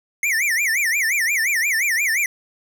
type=tone with vibrato; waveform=square; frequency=2063 Hz; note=C7; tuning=25 cents flat; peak=-18 dBFS; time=0.23-2.26 s; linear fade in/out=2 ms; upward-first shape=sine; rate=5.7 Hz; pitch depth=270 cents each way; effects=none

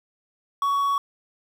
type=tone with quantisation; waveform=triangle; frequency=1121 Hz; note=C#6; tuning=19 cents sharp; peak=-18 dBFS; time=0.62-0.98 s; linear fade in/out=2 ms; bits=8; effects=none

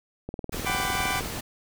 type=click train; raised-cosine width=2 ms; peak=-20 dBFS; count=20; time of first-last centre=0.29-1.259 s; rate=19.6 Hz
type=noise; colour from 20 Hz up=pink; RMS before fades=-34 dBFS; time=0.52-1.41 s; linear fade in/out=10 ms
type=chord; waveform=20% pulse; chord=G major seventh; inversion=third; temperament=equal with one note detuned; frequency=740 / 784 / 999.8 / 1174.7 Hz; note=F#5 / G5 / B5 / D6; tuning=0 / 0 / +21 / 0 cents; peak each=-27 dBFS; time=0.65-1.21 s; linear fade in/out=20 ms
effects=none

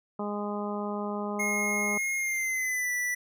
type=harmonic tone; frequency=206.3 Hz; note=G#3; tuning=11 cents flat; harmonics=1 / 2 / 3 / 4 / 5 / 6; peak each=-33 / -36 / -38 / -39 / -40 / -41 dBFS; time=0.19-1.98 s; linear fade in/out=5 ms
type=tone with pitch glide; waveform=square; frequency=2147 to 1968.8 Hz; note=C7 to B6; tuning=+44 to -6 cents; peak=-28 dBFS; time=1.39-3.15 s; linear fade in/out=10 ms; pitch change=-150 cents; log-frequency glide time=2.16-2.92 s
effects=none

